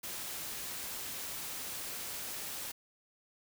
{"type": "noise", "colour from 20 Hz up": "white", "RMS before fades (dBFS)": -41, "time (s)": [0.03, 2.72], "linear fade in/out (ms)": 10, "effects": []}